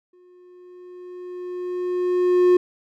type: tone with exponential growth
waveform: triangle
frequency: 359.9 Hz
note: F#4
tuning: 48 cents flat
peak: -9 dBFS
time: 0.13-2.57 s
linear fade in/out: 5 ms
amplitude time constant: 530 ms
effects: none